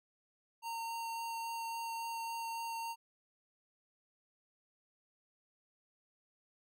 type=tone with vibrato; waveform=square; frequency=918 Hz; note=A#5; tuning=27 cents flat; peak=-39 dBFS; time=0.62-2.96 s; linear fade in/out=50 ms; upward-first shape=sine; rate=3.6 Hz; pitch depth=8 cents each way; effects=none